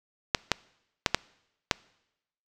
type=clicks; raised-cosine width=0.2 ms; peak=-3 dBFS; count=5; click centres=0.348 / 0.517 / 1.062 / 1.146 / 1.712 s; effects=noise-tail reverb RT60 0.9 s tail -24 dB re dry